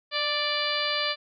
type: harmonic tone with a mistuned harmonic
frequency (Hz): 587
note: D5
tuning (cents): -1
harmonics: 1 / 2 / 3 / 4 / 5 / 6 / 7 / 8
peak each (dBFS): -33 / -33 / -33 / -33 / -33 / -33 / -33 / -33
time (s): 0.11-1.16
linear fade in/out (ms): 50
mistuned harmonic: 1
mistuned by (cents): +18
effects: none